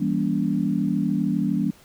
sine chord, E diminished seventh, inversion none, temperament just, 164.81 / 197.78 / 237.3 / 284.8 Hz, E3 / G3 / Bb3 / Db4, 0 / +16 / +31 / +47 cents, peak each -27 / -24 / -26 / -26 dBFS, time 0-1.71 s, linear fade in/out 10 ms, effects pink hiss -53 dBFS RMS until 1.84 s

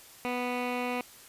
15% pulse tone with low-pass filter, 246.9 Hz, B3, in tune, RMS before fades -32 dBFS, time 0.25-1.01 s, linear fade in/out 0 ms, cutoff 2600 Hz, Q 2, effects white hiss -52 dBFS RMS until 1.28 s + resampled to 32000 Hz

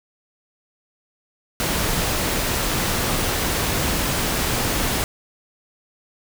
pink noise, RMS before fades -22 dBFS, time 1.6-5.04 s, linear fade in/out 0 ms, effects none

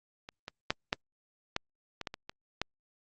clicks, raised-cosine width 0.2 ms, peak -25 / -22 / -9 / -10 / -11 / -19 / -17 / -22 / -23 / -12 dBFS, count 10, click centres 0.289 / 0.481 / 0.705 / 0.929 / 1.564 / 2.013 / 2.072 / 2.141 / 2.295 / 2.616 s, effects low-pass 5000 Hz 12 dB/octave + Opus 48 kbps

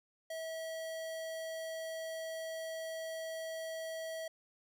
square tone, 647 Hz, E5, 32 cents flat, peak -40 dBFS, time 0.3-4.28 s, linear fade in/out 5 ms, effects none

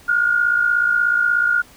sine tone pair together, 1419.4 / 1476 Hz, F6 / F#6, +28 / -5 cents, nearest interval minor second, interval 67 cents, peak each -15 / -21 dBFS, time 0.08-1.62 s, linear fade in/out 10 ms, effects pink hiss -47 dBFS RMS until 1.76 s

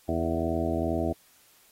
harmonic tone with a mistuned harmonic, 82.41 Hz, E2, in tune, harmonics 1 / 2 / 3 / 4 / 5 / 6 / 7 / 8 / 9, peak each -32 / -36 / -32 / -31 / -36 / -39 / -37 / -32 / -38 dBFS, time 0.08-1.13 s, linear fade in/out 10 ms, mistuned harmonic 7, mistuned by +36 cents, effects white hiss -60 dBFS RMS until 1.71 s + AAC 48 kbps

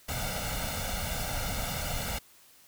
pink noise with comb filter, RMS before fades -33 dBFS, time 0.08-2.19 s, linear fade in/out 10 ms, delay 1.4 ms, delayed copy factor +0.8, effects white hiss -58 dBFS RMS until 2.67 s

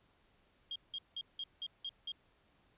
sine tone bursts, 3235 Hz, G#7, 46 cents flat, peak -38 dBFS, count 7, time 0.71-2.119 s, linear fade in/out 2 ms, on 47 ms, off 180 ms, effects pink hiss -71 dBFS RMS until 2.77 s + resampled to 8000 Hz

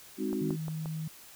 sine chord, Ab dominant seventh, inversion none, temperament equal with one note detuned, 205.6 / 261.6 / 311.1 / 370 Hz, Ab3 / C4 / Eb4 / Gb4, -17 / 0 / 0 / 0 cents, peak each -35 dBFS, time 0.17-0.57 s, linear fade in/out 50 ms
click train, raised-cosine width 1 ms, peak -28 dBFS, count 4, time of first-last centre 0.33-0.858 s, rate 5.68 Hz
sine tone, 157.9 Hz, D#3, 26 cents sharp, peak -33 dBFS, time 0.41-1.08 s, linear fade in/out 5 ms
effects white hiss -52 dBFS RMS until 1.35 s

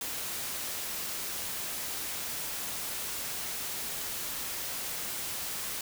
white noise, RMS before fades -36 dBFS, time 0.01-5.81 s, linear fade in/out 2 ms, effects none

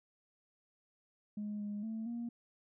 sine tone with pitch steps, 208.8 / 206.5 / 222.1 / 235.7 Hz, G#3 / G#3 / A3 / A#3, +10 / -10 / +16 / +19 cents, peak -36 dBFS, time 1.37-2.29 s, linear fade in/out 5 ms, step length 230 ms, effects tanh soft clip ceiling -34 dBFS

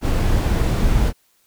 brown noise, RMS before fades -17 dBFS, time 0.01-1.13 s, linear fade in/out 50 ms, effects white hiss -61 dBFS RMS until 1.46 s

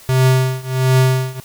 square tone with tremolo, 130 Hz, C3, 11 cents flat, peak -9 dBFS, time 0.09-1.4 s, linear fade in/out 0 ms, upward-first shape triangle, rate 1.4 Hz, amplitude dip 95%, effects white hiss -42 dBFS RMS until 1.44 s

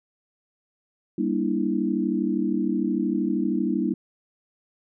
sine chord, E half-diminished seventh, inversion first, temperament just, 197.78 / 237.3 / 296.7 / 329.6 Hz, G3 / Bb3 / D4 / E4, +16 / +31 / +18 / 0 cents, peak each -27 dBFS, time 1.18-3.94 s, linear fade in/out 5 ms, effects none

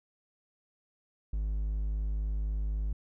triangle tone, 51.91 Hz, G#1, in tune, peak -27 dBFS, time 1.33-2.93 s, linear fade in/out 5 ms, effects none

